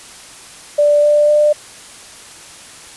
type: tone with pitch steps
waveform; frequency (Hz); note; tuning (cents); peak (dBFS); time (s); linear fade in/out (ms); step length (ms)
sine; 587.3 / 592.1 / 596.9; D5 / D5 / D5; 0 / +14 / +28; -8; 0.78-1.53; 10; 250
effects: white hiss -37 dBFS RMS until 2.96 s + resampled to 24000 Hz